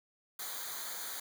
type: noise with comb filter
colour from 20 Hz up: white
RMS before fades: -41 dBFS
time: 0.39-1.2 s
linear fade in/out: 5 ms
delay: 0.37 ms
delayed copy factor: -0.85
effects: none